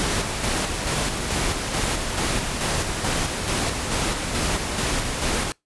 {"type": "noise with tremolo", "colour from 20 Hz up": "pink", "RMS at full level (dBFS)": -23, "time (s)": [0, 5.52], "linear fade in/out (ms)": 0, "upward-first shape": "square", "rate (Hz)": 2.3, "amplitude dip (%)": 35, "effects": ["noise-tail reverb RT60 0.2 s tail -26 dB re dry", "resampled to 24000 Hz"]}